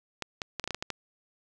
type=clicks; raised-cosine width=0.2 ms; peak=-15 dBFS; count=9; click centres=0.223 / 0.418 / 0.597 / 0.641 / 0.676 / 0.707 / 0.746 / 0.825 / 0.903 s; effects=none